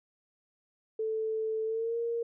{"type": "tone with pitch glide", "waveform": "sine", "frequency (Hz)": [440, 466.2], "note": ["A4", "A#4"], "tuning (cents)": [0, 0], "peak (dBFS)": -29, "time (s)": [0.99, 2.23], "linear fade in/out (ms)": 5, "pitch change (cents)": 100, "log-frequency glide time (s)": [1.65, 1.97], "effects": []}